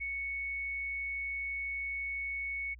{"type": "tone", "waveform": "sine", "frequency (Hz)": 2217, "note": "C#7", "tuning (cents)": 0, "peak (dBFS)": -34, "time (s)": [0, 2.75], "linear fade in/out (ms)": 20, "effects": ["added 60 Hz sine -49 dBFS peak until 2.79 s"]}